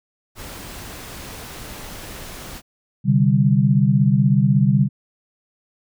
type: noise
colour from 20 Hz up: pink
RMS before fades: -35 dBFS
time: 0.35-2.62 s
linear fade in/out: 50 ms
type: chord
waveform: sine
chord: C suspended second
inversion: none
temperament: just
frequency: 130.81 / 147.16 / 196.22 Hz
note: C3 / D3 / G3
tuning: 0 / +4 / +2 cents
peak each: -17 dBFS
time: 3.04-4.89 s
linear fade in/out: 50 ms
effects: none